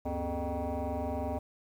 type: tone with frequency modulation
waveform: sine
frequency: 267.8 Hz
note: C4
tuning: 40 cents sharp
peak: -29 dBFS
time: 0.05-1.39 s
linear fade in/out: 10 ms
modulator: 171 Hz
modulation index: 3.3
effects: tanh soft clip ceiling -29 dBFS + 10-bit